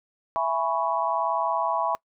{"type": "chord", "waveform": "sine", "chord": "C# minor seventh", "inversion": "first", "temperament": "equal with one note detuned", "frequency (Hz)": [665.8, 830.6, 987.8, 1108.7], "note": ["E5", "G#5", "B5", "C#6"], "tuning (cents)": [17, 0, 0, 0], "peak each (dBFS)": [-28, -29, -27, -29], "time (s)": [0.36, 1.95], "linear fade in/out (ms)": 0, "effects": ["noise-tail reverb RT60 0.1 s tail -24 dB re dry"]}